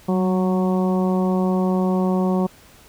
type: harmonic tone with a mistuned harmonic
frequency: 184.4 Hz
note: F#3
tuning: 6 cents flat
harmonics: 1 / 2 / 3 / 4 / 5 / 6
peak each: -18 / -24 / -28 / -30 / -32 / -34 dBFS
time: 0.08-2.47 s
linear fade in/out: 10 ms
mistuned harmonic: 1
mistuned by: +28 cents
effects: pink hiss -49 dBFS RMS until 2.88 s